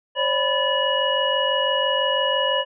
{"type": "tone cluster", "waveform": "sine", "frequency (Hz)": [538, 584, 990, 1736, 2907], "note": ["C5", "D5", "B5", "A6", "F#7"], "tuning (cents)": [48, -10, 4, -24, -31], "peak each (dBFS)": [-24, -26, -25, -28, -23], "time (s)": [0.15, 2.65], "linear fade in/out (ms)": 50, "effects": []}